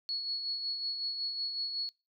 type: tone with tremolo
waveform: sine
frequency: 4368 Hz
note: C#8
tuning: 26 cents flat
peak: -31 dBFS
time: 0.09-1.89 s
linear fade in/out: 0 ms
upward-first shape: sine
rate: 5.4 Hz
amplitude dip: 45%
effects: noise-tail reverb RT60 0.3 s tail -25 dB re dry